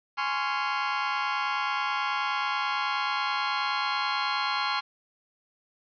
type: chord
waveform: sawtooth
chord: Db major seventh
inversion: second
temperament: just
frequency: 831.5 / 1039.4 / 1108.7 / 1385.9 Hz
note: Ab5 / C6 / Db6 / F6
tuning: +2 / -12 / 0 / -14 cents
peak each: -28 dBFS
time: 0.17-4.81 s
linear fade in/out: 20 ms
effects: resampled to 11025 Hz + 9-bit